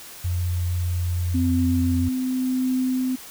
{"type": "tone with pitch glide", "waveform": "sine", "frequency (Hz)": [88.5, 87.84], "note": ["F2", "F2"], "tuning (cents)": [23, 11], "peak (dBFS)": -21, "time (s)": [0.24, 2.09], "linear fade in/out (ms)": 10, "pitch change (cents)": -12, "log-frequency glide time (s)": [0.43, 1]}
{"type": "tone with tremolo", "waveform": "sine", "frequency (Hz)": 256.7, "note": "C4", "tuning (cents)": -33, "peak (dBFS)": -19, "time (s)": [1.34, 3.16], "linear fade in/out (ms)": 10, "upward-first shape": "triangle", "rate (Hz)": 0.89, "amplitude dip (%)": 30}
{"effects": ["white hiss -41 dBFS RMS until 3.3 s"]}